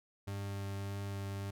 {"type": "tone with vibrato", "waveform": "40% pulse", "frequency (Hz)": 99.3, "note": "G2", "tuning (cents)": 23, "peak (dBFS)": -37, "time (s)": [0.27, 1.51], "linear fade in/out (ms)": 10, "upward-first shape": "sine", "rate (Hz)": 1.7, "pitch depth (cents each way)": 9, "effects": []}